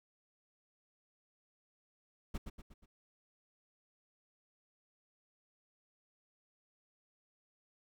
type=noise with echo; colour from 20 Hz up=brown; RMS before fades=-37 dBFS; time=2.34-2.38 s; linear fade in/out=10 ms; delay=120 ms; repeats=4; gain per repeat=-6 dB; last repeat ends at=2.86 s; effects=none